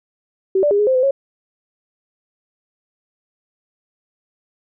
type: tone with pitch steps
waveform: sine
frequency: 382.4 / 587 / 406.9 / 417.3 / 521 / 510 / 548 Hz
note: G4 / D5 / G#4 / G#4 / C5 / C5 / C#5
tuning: -43 / -1 / -35 / +8 / -7 / -44 / -20 cents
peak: -12 dBFS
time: 0.55-1.11 s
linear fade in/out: 5 ms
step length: 80 ms
effects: none